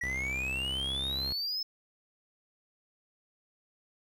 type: exponential sweep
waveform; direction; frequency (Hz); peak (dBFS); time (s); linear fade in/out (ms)
triangle; up; 1914 to 5274; -30; 0.01-1.63; 5
type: tone with pitch glide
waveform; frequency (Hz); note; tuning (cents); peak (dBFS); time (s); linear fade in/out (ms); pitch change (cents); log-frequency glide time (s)
sawtooth; 65.41 to 67.09; C2 to C2; 0 to +44; -34; 0.03-1.33; 5; +44; 0.51-0.89
effects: none